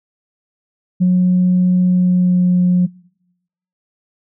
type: tone with pitch glide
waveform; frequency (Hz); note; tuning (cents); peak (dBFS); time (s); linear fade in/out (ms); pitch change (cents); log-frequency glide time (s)
sine; 181.5 to 179.52; F#3 to F3; -33 to +48; -8; 1-2.87; 20; -19; 1.84-2.54
effects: noise-tail reverb RT60 0.9 s tail -26 dB re dry + tanh soft clip ceiling -6 dBFS